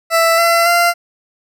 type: tone with pitch steps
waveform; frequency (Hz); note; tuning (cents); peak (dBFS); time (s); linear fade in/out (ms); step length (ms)
20% pulse; 662 / 676.3 / 690.9; E5 / E5 / F5; +7 / +44 / -19; -5; 0.1-0.94; 50; 280
effects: none